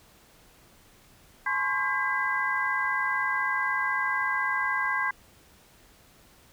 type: tone cluster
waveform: sine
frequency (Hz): 858 / 1036 / 1096 / 1608 / 2006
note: A5 / C6 / C#6 / G6 / B6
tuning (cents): -44 / -17 / -20 / +44 / +26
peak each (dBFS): -37 / -31 / -33 / -28 / -31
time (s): 1.46-5.11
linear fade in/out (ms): 5
effects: pink hiss -57 dBFS RMS until 6.52 s